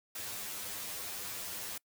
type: noise with comb filter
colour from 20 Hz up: white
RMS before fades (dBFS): -41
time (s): 0.15-1.78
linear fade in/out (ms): 5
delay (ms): 10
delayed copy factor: +0.9
effects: noise-tail reverb RT60 0.1 s tail -25 dB re dry